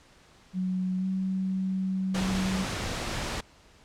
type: tone with pitch glide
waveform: sine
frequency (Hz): 185 to 189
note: F#3 to F#3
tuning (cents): 0 to +37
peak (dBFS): -26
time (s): 0.53-2.67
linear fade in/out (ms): 50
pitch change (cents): +37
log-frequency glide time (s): 0.98-1.05
type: noise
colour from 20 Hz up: pink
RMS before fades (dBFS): -32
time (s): 2.14-3.41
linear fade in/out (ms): 10
effects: pink hiss -57 dBFS RMS until 3.84 s + low-pass 7000 Hz 12 dB/octave